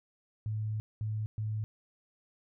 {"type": "tone bursts at uneven times", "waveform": "sine", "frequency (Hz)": 107.9, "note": "A2", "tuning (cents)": -33, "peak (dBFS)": -31, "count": 3, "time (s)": [[0.46, 0.8], [1.01, 1.26], [1.38, 1.64]], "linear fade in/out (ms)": 0, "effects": []}